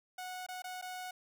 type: tone with dropouts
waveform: sawtooth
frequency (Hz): 735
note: F#5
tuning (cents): -12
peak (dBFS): -37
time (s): 0.18-1.11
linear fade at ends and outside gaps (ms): 5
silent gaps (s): 0.465-0.486 / 0.621-0.641 / 0.815-0.823
effects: none